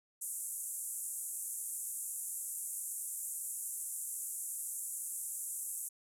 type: band-pass noise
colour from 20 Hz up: white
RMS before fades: -41 dBFS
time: 0.21-5.89 s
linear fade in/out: 10 ms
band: 7400 to 12000 Hz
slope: 48 dB/octave
effects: none